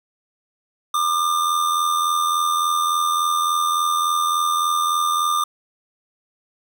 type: tone with amplitude modulation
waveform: square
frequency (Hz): 1200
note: D6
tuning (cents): +37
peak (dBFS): -16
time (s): 0.94-5.44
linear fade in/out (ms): 5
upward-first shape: sine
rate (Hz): 83.5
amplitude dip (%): 50
effects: none